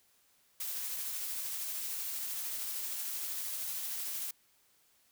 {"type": "noise with tremolo", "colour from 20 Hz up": "blue", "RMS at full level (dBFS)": -37, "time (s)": [0.6, 4.31], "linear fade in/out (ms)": 5, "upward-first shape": "triangle", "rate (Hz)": 13, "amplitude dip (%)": 25, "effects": ["white hiss -69 dBFS RMS until 5.11 s"]}